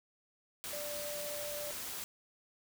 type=tone in noise; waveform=sine; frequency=588 Hz; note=D5; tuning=2 cents sharp; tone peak=-41 dBFS; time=0.73-1.71 s; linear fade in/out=0 ms; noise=white; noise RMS=-42 dBFS; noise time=0.64-2.04 s; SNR=-2 dB; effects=none